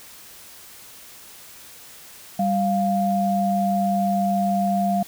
sine tone pair together, 196 / 698.5 Hz, G3 / F5, 0 / 0 cents, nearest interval octave + minor seventh, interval 2200 cents, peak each -21 / -21 dBFS, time 2.39-5.03 s, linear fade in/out 5 ms, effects white hiss -44 dBFS RMS until 5.07 s

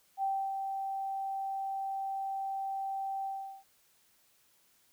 sine tone with ADSR envelope, 779 Hz, G5, 11 cents flat, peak -28 dBFS, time 0.17-3.64 s, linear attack 59 ms, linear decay 290 ms, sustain -5 dB, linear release 390 ms, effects white hiss -68 dBFS RMS until 4.92 s

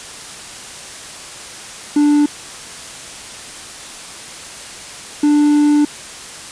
triangle tone pair in turn, 293.5 / 294.8 Hz, D4 / D4, -1 / +7 cents, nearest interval unison, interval 8 cents, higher second, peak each -7 dBFS, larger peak neither, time 1.96-2.26 / 5.23-5.85 s, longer second, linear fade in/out 5 ms, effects white hiss -32 dBFS RMS until 6.51 s + resampled to 22050 Hz

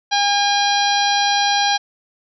harmonic tone, 810 Hz, G#5, 43 cents flat, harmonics 1 / 2 / 3 / 4 / 5 / 6 / 7, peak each -17 / -23 / -27 / -23 / -23 / -27 / -27 dBFS, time 0.11-1.78 s, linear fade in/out 20 ms, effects none

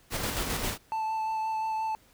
pink noise with tremolo, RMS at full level -30 dBFS, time 0.1-0.78 s, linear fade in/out 50 ms, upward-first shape square, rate 7.5 Hz, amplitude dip 35%
triangle tone with vibrato, 880 Hz, A5, in tune, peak -26 dBFS, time 0.92-1.95 s, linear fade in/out 0 ms, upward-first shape sine, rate 5.7 Hz, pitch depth 12 cents each way
effects pink hiss -61 dBFS RMS until 2.13 s

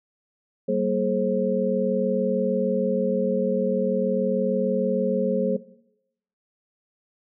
sine tone cluster, 191.5 / 231.9 / 425.5 / 532 Hz, G3 / A#3 / G#4 / C5, -40 / -9 / +42 / +29 cents, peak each -27 / -27 / -26 / -24 dBFS, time 0.68-5.57 s, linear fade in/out 10 ms, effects noise-tail reverb RT60 0.8 s tail -17 dB re dry

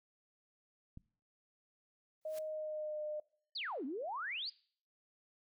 click, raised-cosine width 5 ms, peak -37 dBFS, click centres 0.974 s
white noise with exponential growth, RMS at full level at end -49 dBFS, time 2.21-2.39 s, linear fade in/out 5 ms, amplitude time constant 37 ms
sine tone with pitch glide, 624 to 605.2 Hz, D#5 to D#5, +5 to -48 cents, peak -38 dBFS, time 2.25-3.2 s, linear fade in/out 5 ms, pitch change -53 cents, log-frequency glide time 2.41-3.03 s
sine exponential two-way sweep, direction down then up, 5030 to 246.5 to 5030 Hz, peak -38 dBFS, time 3.55-4.5 s, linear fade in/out 10 ms, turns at 3.85 s
effects noise-tail reverb RT60 0.5 s tail -22 dB re dry

